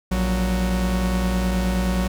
45% pulse tone pair together, 58.47 / 185 Hz, A#1 / F#3, +6 / 0 cents, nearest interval octave + minor sixth, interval 1994 cents, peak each -22 dBFS, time 0.11-2.08 s, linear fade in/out 10 ms, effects none

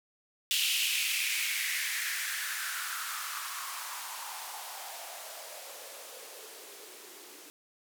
violet noise with band-pass filter sweep, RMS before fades -36 dBFS, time 0.51-7.5 s, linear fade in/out 0 ms, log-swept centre 3000 to 320 Hz, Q 4.4, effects none

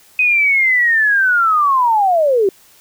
sine linear sweep, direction down, 2523 to 368.8 Hz, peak -10 dBFS, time 0.19-2.49 s, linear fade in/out 2 ms, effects white hiss -48 dBFS RMS until 2.8 s

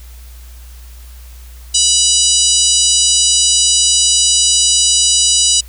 harmonic tone with a mistuned harmonic, 980 Hz, B5, 14 cents flat, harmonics 3 / 4 / 5 / 6 / 7 / 8 / 9, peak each -17 / -17 / -17 / -17 / -17 / -17 / -17 dBFS, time 1.74-5.61 s, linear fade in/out 10 ms, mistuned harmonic 8, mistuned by +15 cents, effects added 60 Hz sine -32 dBFS peak until 5.68 s + white hiss -44 dBFS RMS until 5.68 s

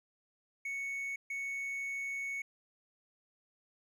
triangle tone bursts at uneven times, 2217 Hz, C#7, in tune, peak -34 dBFS, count 2, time 0.65-1.16 / 1.3-2.42 s, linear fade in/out 5 ms, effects none

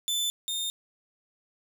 sawtooth tone pair in turn, 3520 / 3642 Hz, A7 / A#7, 0 / -41 cents, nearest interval minor second, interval 59 cents, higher second, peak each -23 / -26 dBFS, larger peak first, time 0.08-0.3 / 0.48-0.7 s, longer neither, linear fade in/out 0 ms, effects 9-bit

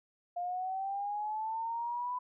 sine linear sweep, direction up, 698.5 to 1000 Hz, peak -33 dBFS, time 0.36-2.19 s, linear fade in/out 10 ms, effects none

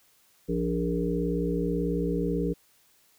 harmonic tone with a mistuned harmonic, 58.27 Hz, A#1, in tune, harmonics 1 / 3 / 5 / 7 / 8, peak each -34 / -29 / -31 / -32 / -32 dBFS, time 0.48-2.54 s, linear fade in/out 20 ms, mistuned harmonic 3, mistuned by -17 cents, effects white hiss -63 dBFS RMS until 3.18 s

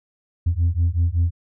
sine beating tone pair, 82.7 / 88 Hz, E2 / F2, +6 / +14 cents, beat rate 5.3 Hz, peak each -18 dBFS, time 0.46-1.31 s, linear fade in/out 10 ms, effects tanh soft clip ceiling -13 dBFS

